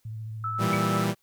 sine tone with vibrato, 110 Hz, A2, in tune, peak -33 dBFS, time 0.05-0.75 s, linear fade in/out 5 ms, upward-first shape triangle, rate 14 Hz, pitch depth 32 cents each way
sine tone with tremolo, 1311 Hz, E6, 10 cents flat, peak -27 dBFS, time 0.44-1.04 s, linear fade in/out 2 ms, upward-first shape sine, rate 8.4 Hz, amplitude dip 30%
sawtooth chord, E diminished, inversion second, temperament equal, 116.54 / 164.81 / 196 Hz, Bb2 / E3 / G3, 0 / 0 / 0 cents, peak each -25 / -25 / -23 dBFS, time 0.58-1.15 s, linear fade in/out 50 ms
sine tone with exponential decay, 2275 Hz, C#7, 44 cents sharp, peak -25 dBFS, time 0.73-0.88 s, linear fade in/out 2 ms, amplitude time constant 31 ms
effects white hiss -70 dBFS RMS until 1.22 s

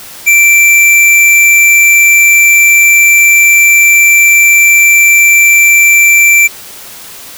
square tone, 2344 Hz, D7, 4 cents flat, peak -3 dBFS, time 0.26-6.48 s, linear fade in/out 20 ms, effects white hiss -29 dBFS RMS until 7.37 s

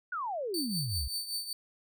sine exponential sweep, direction down, 1516 to 59.8 Hz, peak -32 dBFS, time 0.12-1.08 s, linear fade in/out 5 ms
sawtooth tone with tremolo, 4554 Hz, C#8, 46 cents sharp, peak -28 dBFS, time 0.54-1.53 s, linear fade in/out 2 ms, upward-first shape triangle, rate 5.2 Hz, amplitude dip 75%
effects none

